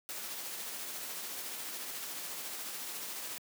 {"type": "noise with tremolo", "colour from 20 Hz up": "white", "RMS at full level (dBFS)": -40, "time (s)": [0.09, 3.38], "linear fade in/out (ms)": 0, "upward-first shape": "triangle", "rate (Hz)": 14, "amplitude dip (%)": 30, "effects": ["high-pass 200 Hz 12 dB/octave"]}